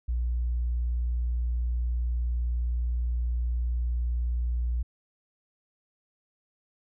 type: tone with tanh clipping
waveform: triangle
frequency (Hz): 59.7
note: A#1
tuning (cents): +42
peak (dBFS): -25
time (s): 0.08-4.83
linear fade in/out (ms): 10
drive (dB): 5
effects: none